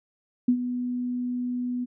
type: tone with ADSR envelope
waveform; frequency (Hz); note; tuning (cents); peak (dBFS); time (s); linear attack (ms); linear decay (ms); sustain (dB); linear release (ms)
sine; 246.9; B3; 0; -15; 0.48-1.86; 6; 77; -11; 27
effects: none